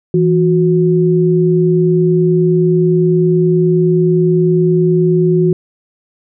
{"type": "tone pair together", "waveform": "sine", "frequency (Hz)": [164.81, 364.8], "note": ["E3", "F#4"], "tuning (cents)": [0, -24], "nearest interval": "octave + major second", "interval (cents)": 1376, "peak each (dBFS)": -11, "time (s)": [0.14, 5.53], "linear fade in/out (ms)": 2, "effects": []}